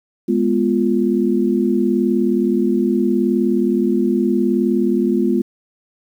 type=chord; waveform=sine; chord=F diminished; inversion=first; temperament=equal; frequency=207.7 / 246.9 / 349.2 Hz; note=Ab3 / Cb4 / F4; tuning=0 / 0 / 0 cents; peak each=-18 dBFS; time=0.28-5.42 s; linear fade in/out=10 ms; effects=8-bit